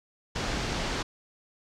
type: low-pass noise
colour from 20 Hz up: pink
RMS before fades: -31 dBFS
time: 0.35-1.03 s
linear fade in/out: 10 ms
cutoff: 6300 Hz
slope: 24 dB/octave
effects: none